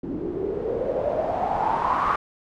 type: noise with low-pass filter sweep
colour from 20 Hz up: white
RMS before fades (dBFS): -25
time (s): 0.03-2.16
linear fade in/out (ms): 5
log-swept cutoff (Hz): 300 to 1200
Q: 6.9
effects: none